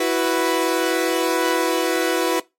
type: chord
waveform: sawtooth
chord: E suspended second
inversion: none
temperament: equal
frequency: 329.6 / 370 / 493.9 Hz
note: E4 / F#4 / B4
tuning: 0 / 0 / 0 cents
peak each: -18 dBFS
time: 0-2.4 s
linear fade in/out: 5 ms
effects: noise-tail reverb RT60 0.2 s tail -20 dB re dry + MP3 64 kbps